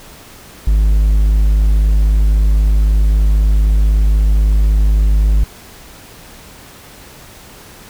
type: tone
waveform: triangle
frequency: 51.91 Hz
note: G#1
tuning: in tune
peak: -6 dBFS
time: 0.67-5.44 s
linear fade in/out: 5 ms
effects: pink hiss -38 dBFS RMS until 7.89 s